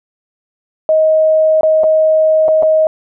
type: tone with dropouts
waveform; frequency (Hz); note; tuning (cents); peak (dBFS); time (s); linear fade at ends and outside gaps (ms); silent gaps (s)
sine; 629; D#5; +19; -7; 0.89-2.87; 1; 1.61-1.632 / 1.835-1.84 / 2.482-2.486 / 2.625-2.631
effects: none